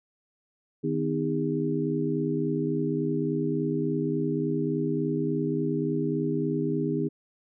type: tone cluster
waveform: sine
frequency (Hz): 154.3 / 251.5 / 315 / 404.6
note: D#3 / B3 / D#4 / G#4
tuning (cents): -14 / +32 / +21 / -45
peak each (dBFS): -30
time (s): 0.83-7.09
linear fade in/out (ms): 20
effects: none